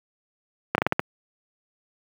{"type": "slowing click train", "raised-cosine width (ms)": 0.5, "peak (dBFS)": -4, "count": 6, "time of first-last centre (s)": [0.75, 0.995], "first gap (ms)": 31, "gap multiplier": 1.23, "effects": ["high-pass 100 Hz 12 dB/octave", "7-bit"]}